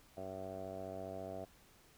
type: tone with low-pass filter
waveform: 10% pulse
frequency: 94.7 Hz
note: F#2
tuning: 41 cents sharp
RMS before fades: -45 dBFS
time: 0.17-1.45 s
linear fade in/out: 5 ms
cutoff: 690 Hz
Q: 6.5
effects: pink hiss -65 dBFS RMS until 1.97 s